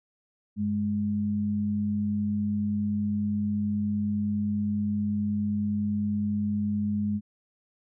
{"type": "tone pair together", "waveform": "sine", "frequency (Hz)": [98.02, 207.7], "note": ["G2", "G#3"], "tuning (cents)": [0, 0], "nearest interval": "octave + minor second", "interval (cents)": 1300, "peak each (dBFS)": [-33, -25], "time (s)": [0.56, 7.21], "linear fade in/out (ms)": 50, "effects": []}